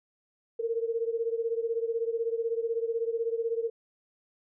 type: beating tone pair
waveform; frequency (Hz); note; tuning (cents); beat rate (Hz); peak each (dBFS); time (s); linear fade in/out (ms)
sine; 454.5 / 470.5; A#4 / A#4; -44 / +16; 16; -29 / -32; 0.59-3.7; 10
effects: none